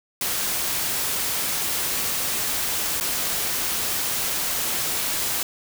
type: noise with dropouts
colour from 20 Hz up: white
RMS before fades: -25 dBFS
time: 0.21-5.43 s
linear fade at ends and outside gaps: 1 ms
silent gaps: 3-3.009 s
effects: none